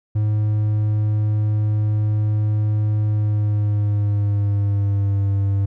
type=tone with pitch glide; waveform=triangle; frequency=106.2 to 99.09 Hz; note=G#2 to G2; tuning=+39 to +19 cents; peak=-14 dBFS; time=0.15-5.66 s; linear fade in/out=10 ms; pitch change=-120 cents; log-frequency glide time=3.05-5.32 s; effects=none